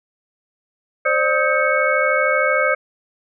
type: tone cluster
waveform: sine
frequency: 525 / 598 / 1268 / 1574 / 2209 Hz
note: C5 / D5 / D#6 / G6 / C#7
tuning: +6 / +31 / +32 / +7 / -7 cents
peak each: -21 dBFS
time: 1.05-2.75 s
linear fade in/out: 10 ms
effects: none